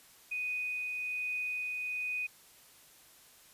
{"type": "tone with tremolo", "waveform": "sine", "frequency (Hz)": 2489, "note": "D#7", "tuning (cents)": 0, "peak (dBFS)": -32, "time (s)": [0.31, 2.27], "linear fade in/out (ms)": 10, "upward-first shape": "triangle", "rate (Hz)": 1.2, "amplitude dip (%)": 25, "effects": ["white hiss -59 dBFS RMS until 3.53 s", "resampled to 32000 Hz"]}